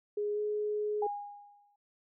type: tone with pitch glide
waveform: sine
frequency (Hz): 415.3 to 420.4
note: G#4 to G#4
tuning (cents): 0 to +21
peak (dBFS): -30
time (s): 0.17-1.07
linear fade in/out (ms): 5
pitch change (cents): +21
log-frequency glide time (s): 0.34-0.39
type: tone with exponential decay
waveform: sine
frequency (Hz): 818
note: G#5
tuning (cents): -26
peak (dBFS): -29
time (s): 1.02-1.76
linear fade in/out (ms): 5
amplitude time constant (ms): 160
effects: none